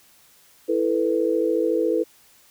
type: chord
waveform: sine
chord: E suspended fourth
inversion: none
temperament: equal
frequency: 329.6 / 440 / 493.9 Hz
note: E4 / A4 / B4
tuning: 0 / 0 / 0 cents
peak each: -23 dBFS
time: 0.68-2.04 s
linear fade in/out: 20 ms
effects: white hiss -55 dBFS RMS until 2.5 s